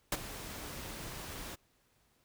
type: noise with ADSR envelope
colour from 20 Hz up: pink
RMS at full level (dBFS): -29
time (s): 0.12-1.56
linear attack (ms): 4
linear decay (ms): 36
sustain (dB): -15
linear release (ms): 20
effects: pink hiss -72 dBFS RMS until 2.24 s